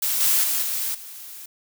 blue noise with level steps, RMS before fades -23 / -19 / -23 / -26 / -39 dBFS, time 0.02-1.46 s, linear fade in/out 5 ms, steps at 0.2 / 0.43 / 0.62 / 0.94 s, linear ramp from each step 10 ms, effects none

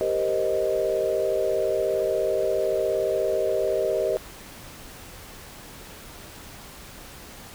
sine chord, C minor seventh, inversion second, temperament equal, 392 / 466.2 / 523.3 / 622.3 Hz, G4 / Bb4 / C5 / Eb5, 0 / 0 / 0 / 0 cents, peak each -27 / -28 / -28 / -25 dBFS, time 0.01-4.17 s, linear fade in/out 0 ms, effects pink hiss -43 dBFS RMS until 7.54 s

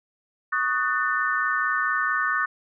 sine chord, D# half-diminished seventh, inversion third, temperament just, 1120.1 / 1244.5 / 1493.4 / 1792.1 Hz, C#6 / D#6 / F#6 / A6, +18 / 0 / +16 / +31 cents, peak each -29 / -27 / -26 / -26 dBFS, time 0.52-2.46 s, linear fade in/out 10 ms, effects none

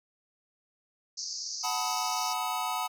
pink band-pass noise, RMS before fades -37 dBFS, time 1.17-2.34 s, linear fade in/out 10 ms, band 4600 to 6500 Hz, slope 96 dB/octave
square chord, B dominant seventh, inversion second, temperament equal with one note detuned, 740 / 880 / 987.8 / 1265.5 Hz, F#5 / A5 / B5 / D#6, 0 / 0 / 0 / +29 cents, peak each -36 dBFS, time 1.63-2.88 s, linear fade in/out 20 ms
effects none

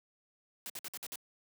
white noise bursts, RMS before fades -42 dBFS, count 6, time 0.66-1.157 s, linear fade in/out 0 ms, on 37 ms, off 55 ms, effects high-pass 150 Hz 12 dB/octave

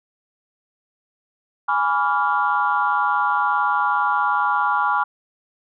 sine chord, G# diminished seventh, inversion none, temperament equal with one note detuned, 830.6 / 987.8 / 1149.8 / 1396.9 Hz, G#5 / B5 / D6 / F6, 0 / 0 / -37 / 0 cents, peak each -22 dBFS, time 1.68-5.04 s, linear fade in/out 10 ms, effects tanh soft clip ceiling -7 dBFS

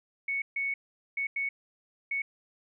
sine tone bursts at uneven times, 2217 Hz, C#7, in tune, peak -28 dBFS, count 5, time 0.28-0.42 / 0.56-0.74 / 1.17-1.27 / 1.36-1.49 / 2.11-2.22 s, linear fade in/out 5 ms, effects none

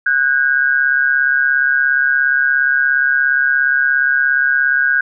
sine tone pair together, 1480 / 1617.1 Hz, F#6 / G#6, 0 / -47 cents, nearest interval major second, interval 153 cents, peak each -14 dBFS, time 0.06-5.01 s, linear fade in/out 5 ms, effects none

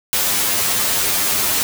white noise with comb filter, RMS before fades -18 dBFS, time 0.13-1.63 s, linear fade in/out 0 ms, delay 10 ms, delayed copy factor +0.9, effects none

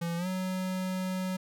square tone with pitch glide, 169.5 to 185.91 Hz, E3 to F#3, +49 to +9 cents, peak -31 dBFS, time 0.01-1.37 s, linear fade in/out 10 ms, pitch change +160 cents, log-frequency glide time 0.17-0.27 s, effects none

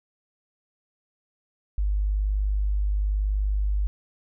sine tone, 50.5 Hz, G#1, 48 cents flat, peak -21 dBFS, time 1.78-3.87 s, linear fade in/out 0 ms, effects none

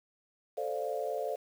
sine chord, D minor seventh, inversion second, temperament equal, 440 / 523.3 / 587.3 / 698.5 Hz, A4 / C5 / D5 / F5, 0 / 0 / 0 / 0 cents, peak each -37 / -37 / -37 / -38 dBFS, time 0.57-1.36 s, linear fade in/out 10 ms, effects 9-bit

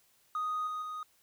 triangle tone with level steps, 1244.5 Hz, D#6, in tune, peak -28 / -32 / -35 dBFS, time 0.35-1.03 s, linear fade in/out 2 ms, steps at 0.67 / 0.82 s, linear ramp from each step 2 ms, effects tanh soft clip ceiling -27 dBFS + white hiss -68 dBFS RMS until 1.22 s

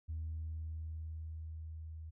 sine tone with level ramp, 79.6 Hz, D#2, 40 cents sharp, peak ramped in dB -36 to -44 dBFS, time 0.08-2.11 s, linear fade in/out 20 ms, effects tanh soft clip ceiling -34 dBFS

